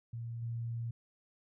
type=tone with level steps; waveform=sine; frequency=116.54 Hz; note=A#2; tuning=in tune; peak=-38 / -35 dBFS; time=0.13-0.91 s; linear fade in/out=5 ms; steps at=0.42 s; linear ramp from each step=5 ms; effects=none